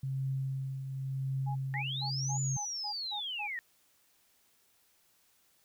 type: tone with tremolo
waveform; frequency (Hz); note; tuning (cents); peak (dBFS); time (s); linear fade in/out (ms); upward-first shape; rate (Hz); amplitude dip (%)
sine; 134.1; C3; +43; -30; 0.03-2.57; 5; triangle; 0.92; 55
type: tone bursts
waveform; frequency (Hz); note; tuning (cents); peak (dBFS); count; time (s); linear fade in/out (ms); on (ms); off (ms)
sine; 830.6; G#5; 0; -38; 8; 1.46-3.48; 20; 95; 180
type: linear two-way sweep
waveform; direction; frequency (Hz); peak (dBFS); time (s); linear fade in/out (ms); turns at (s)
sine; up then down; 1811 to 7040 to 1811; -35; 1.74-3.59; 0; 2.4
effects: white hiss -69 dBFS RMS until 5.64 s